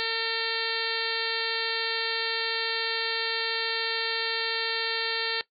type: harmonic tone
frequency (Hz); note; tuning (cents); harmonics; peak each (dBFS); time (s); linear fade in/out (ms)
453.5; A#4; -48; 1 / 2 / 3 / 4 / 5 / 6 / 7 / 8 / 9 / 10; -34 / -38 / -38 / -33 / -38 / -37 / -36 / -36 / -34 / -36; 0-5.41; 0
effects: noise-tail reverb RT60 0.1 s tail -18 dB re dry